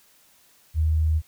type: tone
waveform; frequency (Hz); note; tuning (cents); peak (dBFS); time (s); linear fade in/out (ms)
sine; 78.7; D#2; +20; -18; 0.74-1.22; 50
effects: white hiss -58 dBFS RMS until 1.27 s